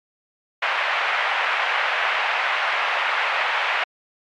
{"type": "band-pass noise", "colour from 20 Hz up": "white", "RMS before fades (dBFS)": -22, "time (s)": [0.62, 3.84], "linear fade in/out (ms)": 5, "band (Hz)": [660, 2500], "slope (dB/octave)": 24, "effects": ["MP3 96 kbps"]}